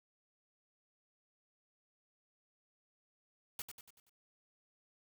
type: noise with echo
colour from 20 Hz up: white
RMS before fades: -42 dBFS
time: 3.59-3.62 s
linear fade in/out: 2 ms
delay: 95 ms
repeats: 5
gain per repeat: -6 dB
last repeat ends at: 4.095 s
effects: none